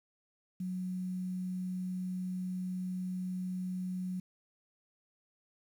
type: tone with quantisation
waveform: sine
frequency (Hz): 183.6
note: F#3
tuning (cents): -13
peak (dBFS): -34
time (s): 0.6-4.2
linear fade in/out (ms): 5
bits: 10
effects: none